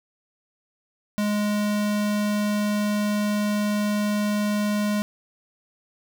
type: tone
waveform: square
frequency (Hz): 208.1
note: G#3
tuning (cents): +4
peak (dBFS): -22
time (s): 1.18-5.02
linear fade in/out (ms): 0
effects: none